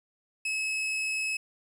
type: tone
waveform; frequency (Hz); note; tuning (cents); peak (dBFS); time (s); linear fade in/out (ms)
40% pulse; 2579; E7; -39; -27; 0.45-1.37; 5
effects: low-pass 12000 Hz 12 dB/octave + 10-bit